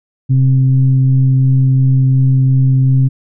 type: tone with frequency modulation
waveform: sine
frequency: 131.6 Hz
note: C3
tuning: 10 cents sharp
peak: -7 dBFS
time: 0.29-3.09 s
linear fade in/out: 20 ms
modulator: 133 Hz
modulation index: 0.38
effects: none